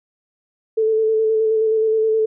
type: tone with vibrato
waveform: sine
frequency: 440 Hz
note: A4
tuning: in tune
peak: -14 dBFS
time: 0.77-2.26 s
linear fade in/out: 10 ms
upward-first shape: square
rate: 9.5 Hz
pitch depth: 17 cents each way
effects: none